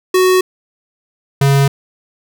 square tone pair in turn, 370.3 / 138.71 Hz, F#4 / C#3, +1 / +1 cents, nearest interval octave + perfect fourth, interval 1700 cents, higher first, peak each -9 dBFS, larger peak neither, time 0.14-0.41 / 1.41-1.68 s, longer neither, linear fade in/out 5 ms, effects none

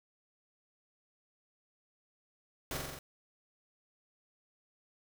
pink noise with echo, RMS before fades -38 dBFS, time 2.71-2.77 s, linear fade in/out 2 ms, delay 44 ms, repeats 5, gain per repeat -2 dB, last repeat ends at 2.99 s, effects none

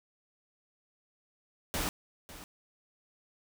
pink noise with echo, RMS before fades -33 dBFS, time 1.74-1.89 s, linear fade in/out 0 ms, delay 550 ms, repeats 1, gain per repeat -15 dB, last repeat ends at 2.44 s, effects none

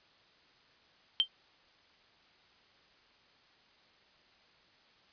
sine tone with exponential decay, 3136 Hz, G7, in tune, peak -19 dBFS, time 1.2-1.28 s, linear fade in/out 0 ms, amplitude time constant 16 ms, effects white hiss -64 dBFS RMS until 5.12 s + resampled to 11025 Hz

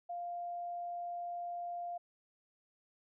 sine tone, 698.5 Hz, F5, in tune, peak -38 dBFS, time 0.09-1.98 s, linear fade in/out 10 ms, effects none

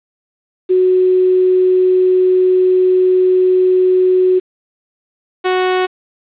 sine / sawtooth tone pair in turn, 369.1 / 369.1 Hz, F#4 / F#4, -4 / -4 cents, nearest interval unison, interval 0 cents, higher neither, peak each -8 dBFS, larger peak neither, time 0.69-4.4 / 5.44-5.87 s, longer first, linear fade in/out 20 ms, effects resampled to 8000 Hz + 7-bit

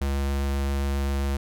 square tone with vibrato, 69.3 Hz, C#2, in tune, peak -24 dBFS, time 0.01-1.37 s, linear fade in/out 5 ms, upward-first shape triangle, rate 7.5 Hz, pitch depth 9 cents each way, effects none

